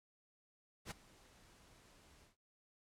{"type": "noise with ADSR envelope", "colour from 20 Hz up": "pink", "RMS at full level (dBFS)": -44, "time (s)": [0.85, 2.36], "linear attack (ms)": 60, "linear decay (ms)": 13, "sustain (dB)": -21, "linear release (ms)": 130, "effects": ["noise-tail reverb RT60 0.2 s tail -18 dB re dry", "low-pass 10000 Hz 12 dB/octave"]}